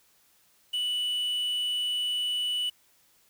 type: tone with quantisation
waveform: triangle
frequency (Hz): 2960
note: F#7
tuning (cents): 0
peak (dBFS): -25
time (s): 0.73-2.7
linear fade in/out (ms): 10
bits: 8
effects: white hiss -64 dBFS RMS until 3.29 s